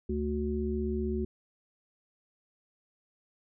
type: harmonic tone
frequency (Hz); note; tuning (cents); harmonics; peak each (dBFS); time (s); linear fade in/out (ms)
73.7; D2; +7; 1 / 3 / 5; -33 / -33 / -33; 0.09-1.25; 5
effects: none